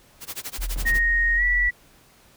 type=noise with tremolo; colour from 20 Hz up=white; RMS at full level=-31 dBFS; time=0.2-1 s; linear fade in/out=50 ms; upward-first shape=sine; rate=12 Hz; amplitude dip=100%
type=tone; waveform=sine; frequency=42 Hz; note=E1; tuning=33 cents sharp; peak=-25 dBFS; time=0.58-1.69 s; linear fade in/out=10 ms
type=noise; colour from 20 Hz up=brown; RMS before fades=-34 dBFS; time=0.76-0.99 s; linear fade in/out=0 ms
type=tone with pitch glide; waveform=sine; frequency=1864.7 to 1952.9 Hz; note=A#6 to B6; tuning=0 to -20 cents; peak=-18 dBFS; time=0.85-1.71 s; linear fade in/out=20 ms; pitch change=+80 cents; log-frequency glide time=1.36-1.43 s
effects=pink hiss -55 dBFS RMS until 2.36 s